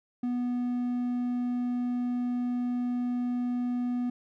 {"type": "tone", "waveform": "triangle", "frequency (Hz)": 245.3, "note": "B3", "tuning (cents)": -12, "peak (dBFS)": -25, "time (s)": [0.23, 4.1], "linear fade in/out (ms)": 5, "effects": []}